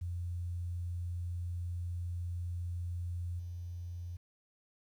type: tone with level steps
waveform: sine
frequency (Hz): 87.31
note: F2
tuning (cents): 0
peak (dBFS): -35 / -39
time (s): 0.01-4.17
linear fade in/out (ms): 10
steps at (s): 3.39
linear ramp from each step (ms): 5
effects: 11-bit